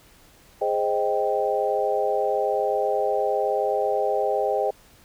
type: chord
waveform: sine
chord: Ab major seventh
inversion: none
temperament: equal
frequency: 415.3 / 523.3 / 622.3 / 784 Hz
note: Ab4 / C5 / Eb5 / G5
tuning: 0 / 0 / 0 / 0 cents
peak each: -26 dBFS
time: 0.61-4.71 s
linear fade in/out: 10 ms
effects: pink hiss -54 dBFS RMS until 5.04 s